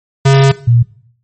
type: tone pair in turn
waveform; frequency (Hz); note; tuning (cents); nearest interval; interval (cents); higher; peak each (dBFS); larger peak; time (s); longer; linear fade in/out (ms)
square / sine; 136.5 / 118.62; C#3 / A#2; -26 / +31; major second; 243; first; -5; neither; 0.25-0.52 / 0.67-0.83; first; 10
effects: noise-tail reverb RT60 0.6 s tail -18 dB re dry + MP3 32 kbps